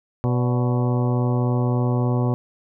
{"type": "harmonic tone with a mistuned harmonic", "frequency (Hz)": 123.47, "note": "B2", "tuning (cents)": 0, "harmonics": [1, 2, 3, 4, 5, 6, 7, 8, 9], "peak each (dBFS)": [-19, -25, -29, -31, -33, -35, -36, -37, -38], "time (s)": [0.24, 2.34], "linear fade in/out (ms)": 0, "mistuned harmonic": 5, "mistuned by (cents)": -79, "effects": []}